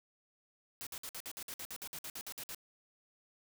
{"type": "noise bursts", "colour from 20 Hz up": "white", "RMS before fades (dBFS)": -44, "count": 16, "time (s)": [0.81, 2.547], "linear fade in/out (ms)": 0, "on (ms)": 57, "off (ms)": 55, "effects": []}